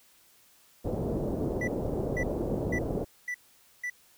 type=low-pass noise; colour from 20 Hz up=white; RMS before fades=-31 dBFS; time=0.84-3.05 s; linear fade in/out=20 ms; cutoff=530 Hz; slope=24 dB/octave
type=tone bursts; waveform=triangle; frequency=1972 Hz; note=B6; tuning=3 cents flat; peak=-29 dBFS; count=5; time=1.61-3.9 s; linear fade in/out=5 ms; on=66 ms; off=490 ms
effects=white hiss -61 dBFS RMS until 4.17 s